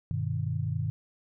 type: chord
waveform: sine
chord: G augmented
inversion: none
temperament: just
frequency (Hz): 98 / 122.5 / 153.12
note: G2 / B2 / D#3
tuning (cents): 0 / -14 / -27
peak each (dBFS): -32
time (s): 0.11-0.9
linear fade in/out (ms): 0
effects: none